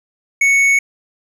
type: tone with tanh clipping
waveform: triangle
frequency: 2217 Hz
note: C#7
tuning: in tune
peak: -11 dBFS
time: 0.41-0.79 s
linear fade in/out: 5 ms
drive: 12 dB
effects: none